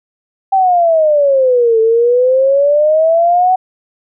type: exponential two-way sweep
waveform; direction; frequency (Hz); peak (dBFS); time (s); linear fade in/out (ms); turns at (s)
sine; down then up; 784 to 442 to 752; -7; 0.52-3.56; 10; 1.8
effects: none